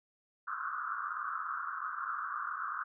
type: band-pass noise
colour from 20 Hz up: pink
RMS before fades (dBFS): -38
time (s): 0.47-2.84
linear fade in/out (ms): 10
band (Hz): 1100 to 1500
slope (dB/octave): 96
effects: none